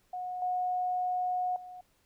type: tone with level steps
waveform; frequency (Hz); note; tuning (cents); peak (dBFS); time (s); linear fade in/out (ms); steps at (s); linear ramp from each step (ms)
sine; 728; F#5; -28; -34 / -28 / -43; 0.13-1.81; 5; 0.42 / 1.56; 2
effects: pink hiss -70 dBFS RMS until 2.05 s